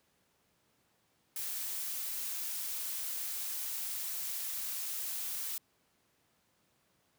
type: noise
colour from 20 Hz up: blue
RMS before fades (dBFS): -38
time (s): 1.36-5.58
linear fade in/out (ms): 2
effects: pink hiss -73 dBFS RMS until 7.18 s + high-pass 100 Hz 12 dB/octave